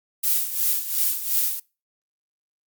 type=noise with tremolo; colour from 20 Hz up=violet; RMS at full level=-20 dBFS; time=0.23-1.6 s; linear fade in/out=10 ms; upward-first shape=sine; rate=2.8 Hz; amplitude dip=70%; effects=noise-tail reverb RT60 0.3 s tail -23 dB re dry + Opus 48 kbps